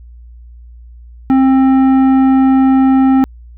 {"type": "tone with tanh clipping", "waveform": "sine", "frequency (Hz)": 265, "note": "C4", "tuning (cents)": 22, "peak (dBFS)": -8, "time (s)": [1.3, 3.24], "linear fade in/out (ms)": 0, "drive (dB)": 11, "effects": ["added 59 Hz sine -33 dBFS peak until 3.57 s"]}